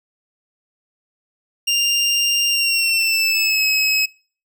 25% pulse tone with pitch glide, 2794 to 2562 Hz, F7 to E7, 0 to -50 cents, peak -12 dBFS, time 1.67-4.06 s, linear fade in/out 10 ms, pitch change -150 cents, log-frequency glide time 2.49-3.66 s, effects noise-tail reverb RT60 0.4 s tail -23 dB re dry

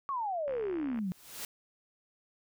sine exponential sweep, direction down, 1144 to 174.61 Hz, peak -31 dBFS, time 0.09-1.12 s, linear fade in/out 0 ms
click train, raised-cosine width 0.5 ms, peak -31 dBFS, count 36, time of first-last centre 0.48-0.989 s, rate 68.8 Hz
white noise with exponential growth, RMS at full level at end -38 dBFS, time 0.94-1.45 s, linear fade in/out 1 ms, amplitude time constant 110 ms
effects none

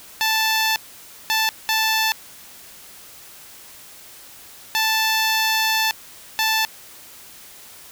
10% pulse tone bursts at uneven times, 880 Hz, A5, in tune, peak -9 dBFS, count 5, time 0.21-0.76 / 1.3-1.49 / 1.69-2.12 / 4.75-5.91 / 6.39-6.65 s, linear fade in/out 0 ms, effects white hiss -43 dBFS RMS until 7.91 s

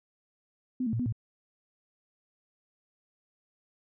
sine tone with pitch steps, 254.1 / 222.7 / 114.9 / 246.3 / 111.8 Hz, B3 / A3 / A#2 / B3 / A2, +49 / +21 / -25 / -5 / +28 cents, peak -27 dBFS, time 0.8-1.125 s, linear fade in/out 5 ms, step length 65 ms, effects none

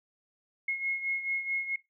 sine beating tone pair, 2163 / 2167.6 Hz, C#7 / C#7, -43 / -39 cents, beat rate 4.6 Hz, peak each -30 / -36 dBFS, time 0.68-1.76 s, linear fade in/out 5 ms, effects noise-tail reverb RT60 0.2 s tail -19 dB re dry

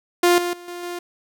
sawtooth tone with level steps, 351 Hz, F4, 9 cents sharp, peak -9 / -18 / -34 / -27 / -24 dBFS, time 0.23-0.99 s, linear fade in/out 5 ms, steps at 0.38 / 0.53 / 0.68 / 0.83 s, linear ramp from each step 2 ms, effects none

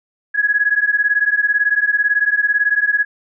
sine beating tone pair, 1665 / 1683 Hz, G#6 / G#6, +4 / +23 cents, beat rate 18 Hz, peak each -16 dBFS, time 0.34-3.05 s, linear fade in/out 20 ms, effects none

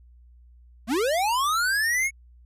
square linear sweep, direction up, 200 to 2223 Hz, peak -22 dBFS, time 0.87-2.11 s, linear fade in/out 50 ms, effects added 60 Hz sine -49 dBFS peak until 2.45 s + resampled to 32000 Hz

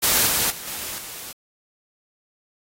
white noise with level steps, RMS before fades -18 / -21 / -35 / -31 / -36 dBFS, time 0.02-1.33 s, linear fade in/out 20 ms, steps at 0.27 / 0.5 / 0.67 / 0.98 s, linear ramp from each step 5 ms, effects AAC 48 kbps

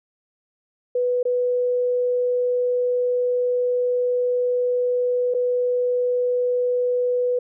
sine tone with dropouts, 493.9 Hz, B4, in tune, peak -18 dBFS, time 0.95-7.39 s, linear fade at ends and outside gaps 5 ms, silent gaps 1.23-1.252 / 5.34-5.346 s, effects none

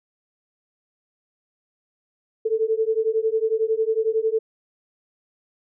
sine beating tone pair, 437.8 / 448.8 Hz, A4 / A4, -9 / +34 cents, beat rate 11 Hz, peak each -22 / -22 dBFS, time 2.45-4.39 s, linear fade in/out 10 ms, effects none

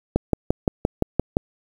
click train, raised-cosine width 2 ms, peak -4 dBFS, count 8, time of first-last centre 0.16-1.369 s, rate 5.79 Hz, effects 7-bit

